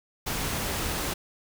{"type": "noise", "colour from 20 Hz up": "pink", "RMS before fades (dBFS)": -30, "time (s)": [0.26, 1.14], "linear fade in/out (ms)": 10, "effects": []}